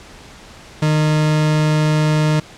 40% pulse tone, 153.5 Hz, D#3, 23 cents flat, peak -12 dBFS, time 0.82-2.4 s, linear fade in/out 5 ms, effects pink hiss -40 dBFS RMS until 2.57 s + low-pass 7000 Hz 12 dB/octave

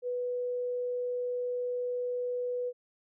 sine tone, 492.9 Hz, B4, 3 cents flat, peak -30 dBFS, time 0.02-2.73 s, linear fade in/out 50 ms, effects none

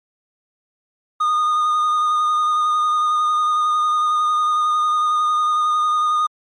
triangle tone with vibrato, 1228 Hz, D#6, 23 cents flat, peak -13 dBFS, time 1.2-6.27 s, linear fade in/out 10 ms, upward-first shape sine, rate 11 Hz, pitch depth 18 cents each way, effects MP3 48 kbps

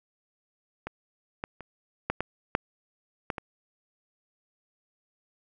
clicks, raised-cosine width 0.5 ms, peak -19 / -17 / -26 / -11 / -13 / -7 / -14 / -19 dBFS, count 8, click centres 0.87 / 1.439 / 1.607 / 2.1 / 2.206 / 2.551 / 3.302 / 3.382 s, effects none

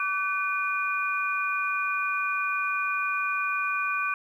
sine tone cluster, 1153 / 1513 / 2439 Hz, D6 / F#6 / D#7, -32 / +38 / -35 cents, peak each -29 / -30 / -29 dBFS, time 0-4.14 s, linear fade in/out 2 ms, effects 10-bit

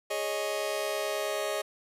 sawtooth chord, Ab suspended fourth, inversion none, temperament just, 415.3 / 553.7 / 623 Hz, Ab4 / Db5 / Eb5, 0 / -2 / +2 cents, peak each -31 / -31 / -28 dBFS, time 0.1-1.62 s, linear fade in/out 10 ms, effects resampled to 32000 Hz + 10-bit

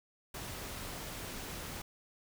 pink noise, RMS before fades -43 dBFS, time 0.34-1.82 s, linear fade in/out 5 ms, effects none

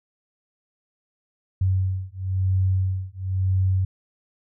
sine beating tone pair, 93.7 / 94.69 Hz, F#2 / F#2, +22 / +41 cents, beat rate 0.99 Hz, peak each -23 dBFS, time 1.61-3.85 s, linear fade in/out 5 ms, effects none

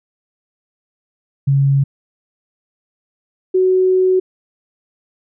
sine tone pair in turn, 138.3 / 372.2 Hz, C#3 / F#4, -4 / +10 cents, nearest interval octave + perfect fourth, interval 1714 cents, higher second, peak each -10 dBFS, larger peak neither, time 1.47-1.84 / 3.54-4.2 s, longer second, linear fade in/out 10 ms, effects none

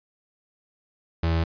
35% pulse tone, 82.3 Hz, E2, 2 cents flat, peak -19 dBFS, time 1.23-1.44 s, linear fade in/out 5 ms, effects resampled to 11025 Hz

